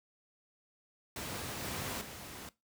pink noise with level steps, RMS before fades -40 / -38 / -46 dBFS, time 1.16-2.49 s, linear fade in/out 2 ms, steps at 1.63 / 2.01 s, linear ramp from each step 5 ms, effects noise-tail reverb RT60 0.2 s tail -18 dB re dry + high-pass 80 Hz 12 dB/octave

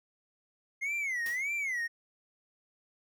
triangle tone with vibrato, 2093 Hz, C7, in tune, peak -29 dBFS, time 0.81-1.88 s, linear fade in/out 20 ms, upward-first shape sine, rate 1.7 Hz, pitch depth 210 cents each way
white noise with exponential decay, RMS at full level -41 dBFS, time 1.26-1.52 s, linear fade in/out 0 ms, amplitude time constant 55 ms
effects none

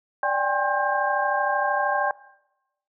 sine tone cluster, 587 / 783 / 816 / 1069 / 1594 Hz, D5 / G5 / G#5 / C6 / G6, -1 / -2 / -31 / +37 / +28 cents, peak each -27 dBFS, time 0.23-2.11 s, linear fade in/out 2 ms, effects noise-tail reverb RT60 0.9 s tail -20 dB re dry

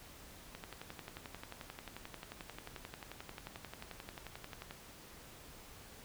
click train, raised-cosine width 0.3 ms, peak -29 dBFS, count 48, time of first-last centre 0.55-4.709 s, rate 11.3 Hz, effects pink hiss -55 dBFS RMS until 6.04 s

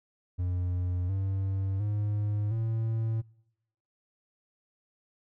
triangle tone with pitch steps, 89.7 / 96.7 / 104.24 / 112.36 Hz, F2 / G2 / G#2 / A2, +47 / -23 / +7 / +37 cents, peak -25 dBFS, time 0.38-3.22 s, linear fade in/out 20 ms, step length 710 ms, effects noise-tail reverb RT60 0.9 s tail -26 dB re dry

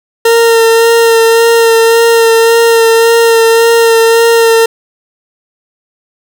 40% pulse tone with vibrato, 458.5 Hz, A#4, 29 cents flat, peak -3 dBFS, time 0.25-4.66 s, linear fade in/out 5 ms, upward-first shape sine, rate 1.8 Hz, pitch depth 17 cents each way, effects none

